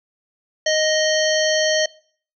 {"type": "harmonic tone", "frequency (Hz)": 622.3, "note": "D#5", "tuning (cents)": 0, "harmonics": [1, 3, 5, 7, 9, 10], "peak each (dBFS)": [-18, -23, -25, -26, -28, -28], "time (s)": [0.66, 1.86], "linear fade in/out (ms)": 5, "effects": ["noise-tail reverb RT60 0.5 s tail -22 dB re dry"]}